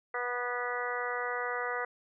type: harmonic tone with a mistuned harmonic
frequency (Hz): 244.4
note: B3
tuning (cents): -18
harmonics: 2 / 3 / 4 / 5 / 6 / 7 / 8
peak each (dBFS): -37 / -40 / -41 / -38 / -39 / -43 / -38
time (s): 0.14-1.85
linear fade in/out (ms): 5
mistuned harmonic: 6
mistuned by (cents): +16
effects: none